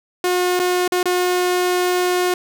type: tone with dropouts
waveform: sawtooth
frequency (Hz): 360.3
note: F#4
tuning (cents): -46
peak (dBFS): -12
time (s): 0.24-2.34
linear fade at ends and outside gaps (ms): 2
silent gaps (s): 0.593-0.598 / 0.878-0.921 / 1.03-1.056
effects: none